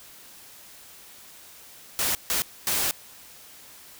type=noise bursts at uneven times; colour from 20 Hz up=white; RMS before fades=-25 dBFS; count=3; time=1.99-2.15 / 2.3-2.42 / 2.67-2.91 s; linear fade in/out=0 ms; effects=white hiss -48 dBFS RMS until 3.99 s